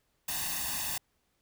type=noise with comb filter; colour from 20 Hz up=white; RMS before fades=-34 dBFS; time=0.28-0.98 s; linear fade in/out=5 ms; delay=1.1 ms; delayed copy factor=+0.85; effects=pink hiss -75 dBFS RMS until 1.41 s